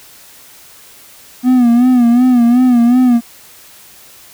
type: tone with vibrato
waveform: triangle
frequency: 244.4 Hz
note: B3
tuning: 18 cents flat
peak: -4 dBFS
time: 1.43-3.21 s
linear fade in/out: 50 ms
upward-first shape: sine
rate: 2.7 Hz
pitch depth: 77 cents each way
effects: white hiss -40 dBFS RMS until 4.33 s